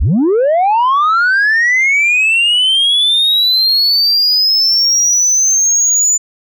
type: linear sweep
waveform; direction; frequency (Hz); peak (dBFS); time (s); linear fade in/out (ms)
sine; up; 38.89 to 7040; -6; 0-6.18; 20
effects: tanh soft clip ceiling -7 dBFS